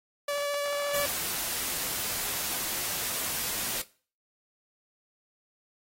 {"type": "tone with vibrato", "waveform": "sawtooth", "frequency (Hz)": 575, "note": "D5", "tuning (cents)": -37, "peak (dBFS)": -24, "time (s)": [0.28, 1.06], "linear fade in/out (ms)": 5, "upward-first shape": "triangle", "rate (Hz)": 14, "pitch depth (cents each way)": 13}
{"type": "noise", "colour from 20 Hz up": "white", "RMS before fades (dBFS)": -32, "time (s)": [0.94, 3.82], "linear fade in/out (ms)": 5}
{"effects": ["noise-tail reverb RT60 0.4 s tail -19 dB re dry", "AAC 48 kbps"]}